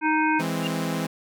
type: harmonic tone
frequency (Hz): 311.1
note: D#4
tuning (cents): 0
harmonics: 1 / 3 / 5 / 7 / 8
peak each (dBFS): -23 / -23 / -26 / -32 / -30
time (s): 0.01-0.43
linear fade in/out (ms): 50
type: chord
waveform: sawtooth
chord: E augmented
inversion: none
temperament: equal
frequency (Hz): 164.81 / 207.7 / 261.6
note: E3 / G#3 / B#3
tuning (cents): 0 / 0 / 0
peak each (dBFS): -24 / -27 / -26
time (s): 0.39-1.07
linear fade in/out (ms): 10
type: tone with exponential growth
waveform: sine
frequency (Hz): 2800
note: F7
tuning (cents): +4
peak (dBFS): -23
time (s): 0.58-0.67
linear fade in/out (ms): 1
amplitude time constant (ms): 19
effects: none